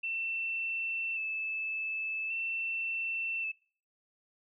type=tone with vibrato; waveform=sine; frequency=2653 Hz; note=E7; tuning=10 cents sharp; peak=-32 dBFS; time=0.03-3.52 s; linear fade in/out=10 ms; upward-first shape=square; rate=0.44 Hz; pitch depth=21 cents each way; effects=noise-tail reverb RT60 0.4 s tail -20 dB re dry